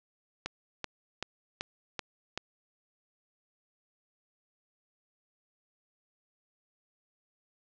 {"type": "click train", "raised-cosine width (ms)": 0.2, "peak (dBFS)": -16, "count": 6, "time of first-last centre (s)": [0.46, 2.376], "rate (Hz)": 2.61, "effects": ["low-pass 6000 Hz 12 dB/octave"]}